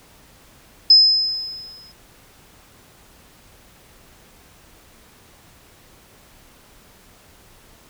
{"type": "tone with exponential decay", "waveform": "sine", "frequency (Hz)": 5100, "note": "D#8", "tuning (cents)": 42, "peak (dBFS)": -5, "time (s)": [0.9, 1.92], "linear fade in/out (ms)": 5, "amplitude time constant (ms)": 220, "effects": ["pink hiss -50 dBFS RMS until 7.89 s"]}